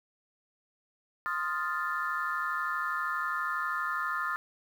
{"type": "chord", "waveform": "sine", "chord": "F dominant seventh", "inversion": "second", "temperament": "equal", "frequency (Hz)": [1046.5, 1244.5, 1396.9, 1760], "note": ["C6", "Eb6", "F6", "A6"], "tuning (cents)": [0, 0, 0, 0], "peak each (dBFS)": [-37, -33, -34, -35], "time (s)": [1.26, 4.36], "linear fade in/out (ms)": 0, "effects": ["tanh soft clip ceiling -20 dBFS", "9-bit"]}